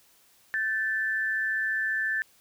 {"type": "tone pair together", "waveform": "sine", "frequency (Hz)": [1545.5, 1760], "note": ["G6", "A6"], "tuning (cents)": [-25, 0], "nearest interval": "major second", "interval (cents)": 225, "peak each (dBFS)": [-32, -26], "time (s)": [0.54, 2.22], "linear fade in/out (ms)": 0, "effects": ["white hiss -61 dBFS RMS until 2.4 s"]}